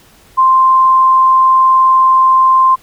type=tone; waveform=sine; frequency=1046.5 Hz; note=C6; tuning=in tune; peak=-5 dBFS; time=0.37-2.76 s; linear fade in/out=20 ms; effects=pink hiss -45 dBFS RMS until 2.82 s